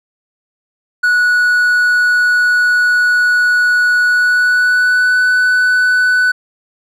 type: tone with pitch glide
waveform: triangle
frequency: 1468 to 1494.5 Hz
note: F#6 to F#6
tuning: -14 to +17 cents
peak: -7 dBFS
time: 1.03-6.32 s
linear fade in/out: 10 ms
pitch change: +31 cents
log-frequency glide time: 4.05-5.22 s
effects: none